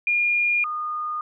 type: tone pair in turn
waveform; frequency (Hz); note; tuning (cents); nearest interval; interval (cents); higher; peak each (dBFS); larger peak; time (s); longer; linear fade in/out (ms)
sine; 2420 / 1224.8; D#7 / D#6; -49 / -28; octave; 1179; first; -18 / -25; first; 0.07-0.64 / 0.64-1.21; neither; 2
effects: none